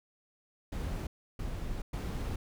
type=noise bursts at uneven times; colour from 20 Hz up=brown; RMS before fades=-36 dBFS; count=3; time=0.72-1.07 / 1.39-1.82 / 1.93-2.36 s; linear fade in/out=5 ms; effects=none